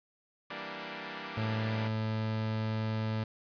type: chord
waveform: 5% pulse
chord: E half-diminished seventh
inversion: none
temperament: equal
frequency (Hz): 164.81 / 196 / 233.1 / 293.7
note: E3 / G3 / Bb3 / D4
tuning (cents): 0 / 0 / 0 / 0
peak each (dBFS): -35 / -33 / -33 / -33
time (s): 0.5-1.88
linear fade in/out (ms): 5
type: tone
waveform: 30% pulse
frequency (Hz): 109.8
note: A2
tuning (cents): -3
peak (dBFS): -28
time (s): 1.37-3.24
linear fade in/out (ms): 5
effects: resampled to 11025 Hz + 10-bit